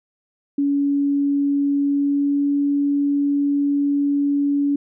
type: tone with pitch glide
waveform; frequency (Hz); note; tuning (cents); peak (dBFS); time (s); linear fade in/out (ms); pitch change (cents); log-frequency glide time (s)
sine; 282.7 to 284.5; C#4 to C#4; +34 to +45; -16; 0.58-4.76; 5; +11; 1.83-2.51
effects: none